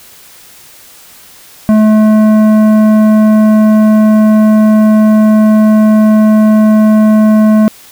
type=tone with tanh clipping; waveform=sine; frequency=215.4 Hz; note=A3; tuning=37 cents flat; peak=-5 dBFS; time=1.69-7.68 s; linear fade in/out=0 ms; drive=12 dB; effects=white hiss -37 dBFS RMS until 7.91 s